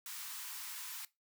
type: high-pass noise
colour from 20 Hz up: white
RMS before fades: -45 dBFS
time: 0.06-1.05 s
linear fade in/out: 2 ms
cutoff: 860 Hz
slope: 96 dB/octave
effects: noise-tail reverb RT60 0.2 s tail -19 dB re dry